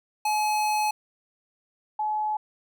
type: tone pair in turn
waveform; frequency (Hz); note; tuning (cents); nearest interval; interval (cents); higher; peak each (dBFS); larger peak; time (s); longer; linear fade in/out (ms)
square / sine; 850 / 853.3; G#5 / G#5; +40 / +47; unison; 7; second; -23 / -24; first; 0.25-0.91 / 1.99-2.37; first; 5
effects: none